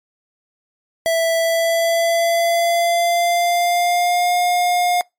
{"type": "tone with pitch glide", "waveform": "square", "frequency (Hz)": [660, 711.5], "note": ["E5", "F5"], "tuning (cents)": [2, 32], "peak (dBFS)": -15, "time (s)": [1.06, 5.01], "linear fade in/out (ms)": 0, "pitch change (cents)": 130, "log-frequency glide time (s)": [1.38, 4.34], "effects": ["noise-tail reverb RT60 0.2 s tail -26 dB re dry", "MP3 64 kbps"]}